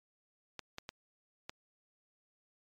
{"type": "clicks", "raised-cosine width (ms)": 0.2, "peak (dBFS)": -24, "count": 4, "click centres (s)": [0.593, 0.784, 0.891, 1.495], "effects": ["MP3 96 kbps"]}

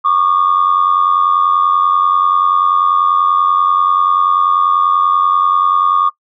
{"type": "tone pair together", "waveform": "sine", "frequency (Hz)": [1113.7, 1204], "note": ["C#6", "D6"], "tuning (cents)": [8, 43], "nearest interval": "minor second", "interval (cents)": 135, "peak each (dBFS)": -11, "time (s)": [0.04, 6.1], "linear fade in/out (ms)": 20, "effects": ["noise-tail reverb RT60 0.1 s tail -22 dB re dry", "tanh soft clip ceiling -3 dBFS"]}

